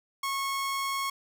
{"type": "tone", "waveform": "sawtooth", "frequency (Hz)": 1095, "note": "C#6", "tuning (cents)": -22, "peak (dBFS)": -25, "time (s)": [0.23, 1.1], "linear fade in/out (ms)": 5, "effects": []}